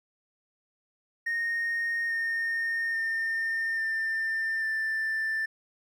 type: tone with pitch steps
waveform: triangle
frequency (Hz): 1853 / 1832.8 / 1812.8 / 1793 / 1773.4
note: A#6 / A#6 / A#6 / A6 / A6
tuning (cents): -11 / -30 / -49 / +32 / +13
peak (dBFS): -24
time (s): 1.26-5.46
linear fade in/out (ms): 10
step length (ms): 840
effects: tanh soft clip ceiling -22 dBFS